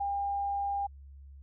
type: tone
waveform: sine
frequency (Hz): 802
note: G5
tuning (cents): +39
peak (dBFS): -29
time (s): 0-0.87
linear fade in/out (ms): 10
effects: added 69 Hz sine -47 dBFS peak until 1.42 s